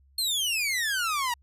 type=exponential sweep; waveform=sawtooth; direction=down; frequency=4322 to 932 Hz; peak=-22 dBFS; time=0.18-1.34 s; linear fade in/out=5 ms; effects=added 68 Hz sine -57 dBFS peak until 1.42 s + resampled to 32000 Hz